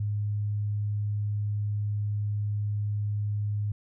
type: tone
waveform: sine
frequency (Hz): 103.83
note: G#2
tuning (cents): 0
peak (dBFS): -26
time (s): 0-3.72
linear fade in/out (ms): 5
effects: none